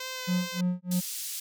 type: tone with vibrato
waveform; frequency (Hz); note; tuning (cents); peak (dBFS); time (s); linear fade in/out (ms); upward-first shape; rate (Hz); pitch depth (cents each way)
5% pulse; 513; C5; -34; -23; 0-0.61; 5; sine; 2.7; 17
type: tone with tremolo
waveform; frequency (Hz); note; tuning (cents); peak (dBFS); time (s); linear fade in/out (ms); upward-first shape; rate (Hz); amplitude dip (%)
triangle; 179.8; F#3; -49; -21; 0.27-1.01; 20; sine; 3.2; 100
type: band-pass noise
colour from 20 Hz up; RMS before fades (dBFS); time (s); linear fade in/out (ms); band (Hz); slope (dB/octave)
white; -36; 0.91-1.4; 5; 3900 to 13000; 12
effects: none